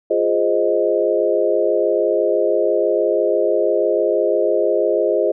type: chord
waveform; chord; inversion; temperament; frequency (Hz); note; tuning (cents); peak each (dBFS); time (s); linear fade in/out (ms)
sine; F minor seventh; none; equal; 349.2 / 415.3 / 523.3 / 622.3; F4 / Ab4 / C5 / Eb5; 0 / 0 / 0 / 0; -21 / -19 / -20 / -19; 0.1-5.32; 10
effects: none